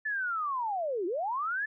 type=linear two-way sweep; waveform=sine; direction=down then up; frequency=1760 to 329.6 to 1760 Hz; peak=-29 dBFS; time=0.05-1.66 s; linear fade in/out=10 ms; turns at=1.06 s; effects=none